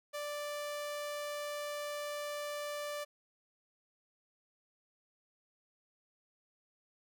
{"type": "tone", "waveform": "sawtooth", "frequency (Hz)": 587.3, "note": "D5", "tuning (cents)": 0, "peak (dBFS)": -34, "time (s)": [0.13, 3.05], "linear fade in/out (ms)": 20, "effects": []}